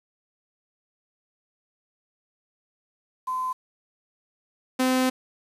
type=tone pair in turn; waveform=sine / sawtooth; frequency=1025 / 257.2 Hz; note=C6 / C4; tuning=-36 / -30 cents; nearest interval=2 octaves; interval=2394 cents; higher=first; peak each=-25 / -16 dBFS; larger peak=second; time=3.27-3.53 / 4.79-5.1 s; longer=second; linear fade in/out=10 ms; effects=resampled to 32000 Hz + 8-bit